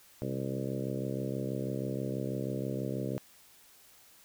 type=harmonic tone with a mistuned harmonic; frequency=66.2 Hz; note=C2; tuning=21 cents sharp; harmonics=2 / 3 / 4 / 5 / 6 / 7 / 8 / 9; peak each=-37 / -39 / -40 / -41 / -42 / -42 / -43 / -44 dBFS; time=0.22-3.18 s; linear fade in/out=0 ms; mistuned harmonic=2; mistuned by=-60 cents; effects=white hiss -59 dBFS RMS until 4.24 s